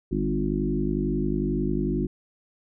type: harmonic tone with a mistuned harmonic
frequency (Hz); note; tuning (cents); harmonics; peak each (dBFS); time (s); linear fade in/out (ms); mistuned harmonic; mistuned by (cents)
51.1; G#1; -27; 1 / 3 / 4 / 5 / 6 / 7; -30 / -30 / -30 / -30 / -30 / -30; 0.11-2.07; 10; 4; -21
effects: none